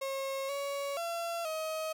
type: tone with pitch steps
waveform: 35% pulse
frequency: 541 / 561 / 679 / 632 Hz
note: C#5 / C#5 / F5 / D#5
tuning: -42 / +21 / -49 / +27 cents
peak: -32 dBFS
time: 0.01-1.93 s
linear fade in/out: 10 ms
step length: 480 ms
effects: 12-bit